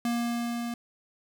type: tone with level ramp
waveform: square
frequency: 236.5 Hz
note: A#3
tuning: 25 cents sharp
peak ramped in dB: -26 to -32 dBFS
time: 0.05-0.74 s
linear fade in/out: 2 ms
effects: 10-bit